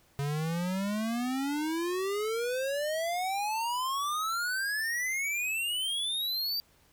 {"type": "exponential sweep", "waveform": "square", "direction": "up", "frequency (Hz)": [139, 4699], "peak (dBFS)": -30, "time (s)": [0.19, 6.6], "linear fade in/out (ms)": 0, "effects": ["pink hiss -64 dBFS RMS until 6.92 s"]}